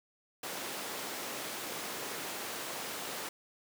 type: high-pass noise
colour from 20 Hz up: pink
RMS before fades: -40 dBFS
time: 0.43-3.29 s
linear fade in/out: 5 ms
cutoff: 320 Hz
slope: 12 dB/octave
effects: none